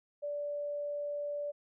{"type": "tone", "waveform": "sine", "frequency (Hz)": 582, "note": "D5", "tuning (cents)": -16, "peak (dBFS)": -34, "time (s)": [0.22, 1.52], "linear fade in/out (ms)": 20, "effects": []}